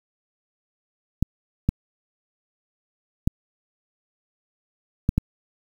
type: clicks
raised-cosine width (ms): 5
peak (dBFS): -6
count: 5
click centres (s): 1.226 / 1.69 / 3.275 / 5.091 / 5.18
effects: 7-bit